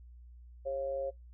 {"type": "tone with amplitude modulation", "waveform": "sine", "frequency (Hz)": 544, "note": "C#5", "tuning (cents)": -33, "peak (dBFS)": -29, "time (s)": [0.65, 1.11], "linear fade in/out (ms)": 20, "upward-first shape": "sine", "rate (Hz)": 145, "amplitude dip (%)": 60, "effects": ["noise-tail reverb RT60 0.2 s tail -26 dB re dry", "added 60 Hz sine -50 dBFS peak until 1.33 s"]}